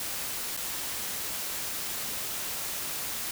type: noise with dropouts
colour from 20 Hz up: white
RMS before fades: -34 dBFS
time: 0-3.31 s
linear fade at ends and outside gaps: 2 ms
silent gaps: 0.567-0.573 s
effects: none